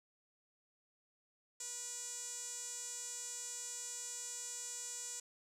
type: tone with band-pass filter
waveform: sawtooth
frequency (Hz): 485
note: B4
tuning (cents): -31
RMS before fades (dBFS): -45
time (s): 1.6-5.2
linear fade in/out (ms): 5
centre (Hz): 7300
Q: 6.3
effects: none